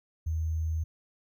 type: tone with sample-and-hold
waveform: sine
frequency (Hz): 80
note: D#2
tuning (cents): +49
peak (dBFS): -27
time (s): 0.26-0.84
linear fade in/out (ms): 10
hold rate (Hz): 6300
effects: none